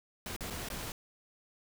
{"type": "noise with dropouts", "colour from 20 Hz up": "pink", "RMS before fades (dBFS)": -40, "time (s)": [0.26, 0.92], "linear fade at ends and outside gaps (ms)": 1, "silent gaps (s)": [[0.364, 0.407], [0.501, 0.506], [0.687, 0.701]], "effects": []}